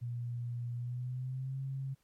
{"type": "tone with pitch glide", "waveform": "sine", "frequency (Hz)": [120, 134.7], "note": ["B2", "C#3"], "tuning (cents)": [-49, -49], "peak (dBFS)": -35, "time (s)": [0.01, 1.95], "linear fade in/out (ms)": 20, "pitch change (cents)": 200, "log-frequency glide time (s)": [0.75, 1.6], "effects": ["pink hiss -75 dBFS RMS until 2.03 s", "MP3 64 kbps"]}